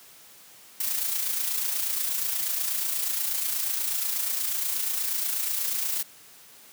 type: noise with amplitude modulation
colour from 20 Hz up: blue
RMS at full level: -26 dBFS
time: 0.8-6.03 s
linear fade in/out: 5 ms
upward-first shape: sine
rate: 28.3 Hz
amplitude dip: 45%
effects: white hiss -51 dBFS RMS until 6.72 s + high-pass 100 Hz 12 dB/octave